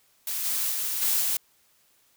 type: noise with level steps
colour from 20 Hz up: blue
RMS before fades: -30 / -27 / -29 / -24 / -26 dBFS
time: 0.27-1.37 s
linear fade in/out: 2 ms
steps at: 0.44 / 0.7 / 1.01 / 1.2 s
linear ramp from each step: 20 ms
effects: white hiss -64 dBFS RMS until 2.16 s